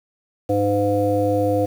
harmonic tone, 101.8 Hz, G#2, 34 cents flat, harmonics 1 / 3 / 5 / 7, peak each -24 / -22 / -19 / -25 dBFS, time 0.49-1.66 s, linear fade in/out 10 ms, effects 7-bit

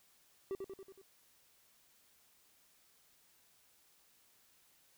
triangle tone with echo, 387.4 Hz, G4, 20 cents flat, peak -34 dBFS, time 0.51-0.55 s, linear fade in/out 0 ms, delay 93 ms, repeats 5, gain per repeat -4 dB, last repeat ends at 1.015 s, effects white hiss -69 dBFS RMS until 4.97 s

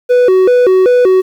triangle tone with vibrato, 430 Hz, A4, 40 cents flat, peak -3 dBFS, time 0.09-1.22 s, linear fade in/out 20 ms, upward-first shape square, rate 2.6 Hz, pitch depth 240 cents each way, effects 7-bit

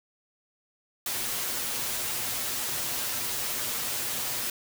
white noise with comb filter, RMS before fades -31 dBFS, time 1.06-4.5 s, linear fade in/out 2 ms, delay 8.2 ms, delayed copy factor +0.6, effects none

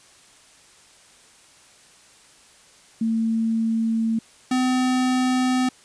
sine / square tone pair in turn, 225.2 / 254.8 Hz, A3 / C4, +40 / -46 cents, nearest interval major second, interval 214 cents, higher second, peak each -19 dBFS, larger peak neither, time 3.01-4.19 / 4.51-5.69 s, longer neither, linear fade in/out 5 ms, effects white hiss -52 dBFS RMS until 5.84 s + resampled to 22050 Hz

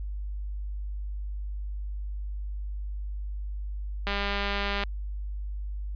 click train, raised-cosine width 0.3 ms, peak -14 dBFS, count 155, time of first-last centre 4.07-4.836 s, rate 201 Hz, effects added 50 Hz sine -31 dBFS peak until 5.95 s + resampled to 11025 Hz

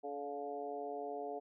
harmonic tone with a mistuned harmonic, 143.5 Hz, D3, 40 cents flat, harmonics 2 / 3 / 4 / 5 / 6, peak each -50 / -43 / -48 / -43 / -55 dBFS, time 0.03-1.4 s, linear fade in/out 20 ms, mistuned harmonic 5, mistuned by -25 cents, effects none

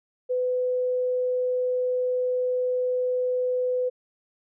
sine tone, 502 Hz, B4, 28 cents sharp, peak -22 dBFS, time 0.29-3.9 s, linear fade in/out 20 ms, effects none

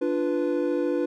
triangle chord, B diminished, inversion first, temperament equal with one note detuned, 293.7 / 347.4 / 493.9 Hz, D4 / F4 / B4, 0 / -9 / 0 cents, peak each -25 dBFS, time 0.01-1.06 s, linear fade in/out 10 ms, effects none

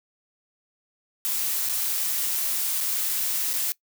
blue noise with dropouts, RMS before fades -26 dBFS, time 1.25-3.72 s, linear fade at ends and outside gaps 0 ms, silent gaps 1.689-1.695 / 2.805-2.809 / 3.532-3.537 s, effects noise-tail reverb RT60 0.1 s tail -21 dB re dry

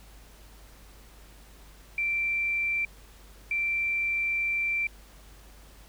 sine tone bursts at uneven times, 2349 Hz, D7, in tune, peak -25 dBFS, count 2, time 1.98-2.85 / 3.51-4.87 s, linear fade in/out 2 ms, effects added 50 Hz sine -50 dBFS peak until 5.88 s + pink hiss -55 dBFS RMS until 5.88 s

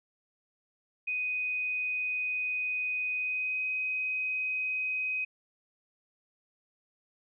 sine tone with pitch glide, 2497 to 2517 Hz, D#7 to D#7, +6 to +19 cents, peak -29 dBFS, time 1.07-5.25 s, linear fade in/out 10 ms, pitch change +13 cents, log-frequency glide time 3.14-3.62 s, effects none

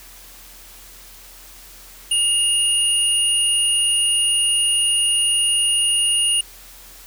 sine tone pair together, 2845 / 9579 Hz, F7 / D9, +31 / +33 cents, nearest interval octave + major sixth, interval 2102 cents, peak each -18 dBFS, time 2.11-6.41 s, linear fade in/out 5 ms, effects added 42 Hz sine -47 dBFS peak until 7.06 s + white hiss -43 dBFS RMS until 7.06 s

